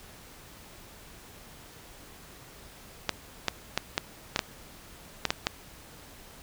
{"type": "clicks", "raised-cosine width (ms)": 0.2, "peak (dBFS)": -7, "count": 9, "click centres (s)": [3.093, 3.483, 3.776, 3.979, 4.361, 4.392, 5.253, 5.305, 5.469], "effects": ["pink hiss -50 dBFS RMS until 6.42 s"]}